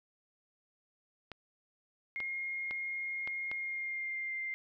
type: clicks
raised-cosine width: 0.3 ms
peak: -27 dBFS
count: 5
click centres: 1.317 / 2.203 / 2.71 / 3.275 / 3.515 s
type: tone with pitch glide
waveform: sine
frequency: 2139 to 2096 Hz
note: C7 to C7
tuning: +38 to +2 cents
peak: -35 dBFS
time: 2.16-4.54 s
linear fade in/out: 0 ms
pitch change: -36 cents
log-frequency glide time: 3.53-4.32 s
effects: none